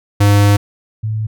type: tone pair in turn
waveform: square / sine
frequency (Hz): 101.9 / 108.91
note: G#2 / A2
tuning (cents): -32 / -17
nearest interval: minor second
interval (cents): 115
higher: second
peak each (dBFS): -8 / -16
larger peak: first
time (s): 0.2-0.57 / 1.03-1.27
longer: first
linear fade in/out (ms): 10
effects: none